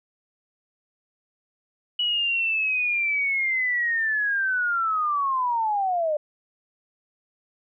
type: linear sweep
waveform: sine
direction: down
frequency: 2944 to 587.3 Hz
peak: -21 dBFS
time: 1.99-6.17 s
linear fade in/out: 5 ms
effects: none